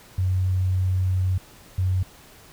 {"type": "tone pair in turn", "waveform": "sine", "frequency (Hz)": [92.8, 92.8], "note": ["F#2", "F#2"], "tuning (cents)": [6, 6], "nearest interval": "unison", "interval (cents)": 0, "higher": "neither", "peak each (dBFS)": -19, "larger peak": "neither", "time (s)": [[0.18, 1.38], [1.78, 2.03]], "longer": "first", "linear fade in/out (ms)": 5, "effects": ["pink hiss -49 dBFS RMS until 2.52 s"]}